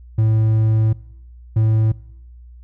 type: tone pair in turn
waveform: triangle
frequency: 110 / 110 Hz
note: A2 / A2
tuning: 0 / 0 cents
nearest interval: unison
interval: 0 cents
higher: neither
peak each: -10 dBFS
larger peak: neither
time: 0.18-0.93 / 1.56-1.92 s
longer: first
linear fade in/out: 5 ms
effects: noise-tail reverb RT60 1.0 s tail -24 dB re dry + added 60 Hz sine -38 dBFS peak until 2.63 s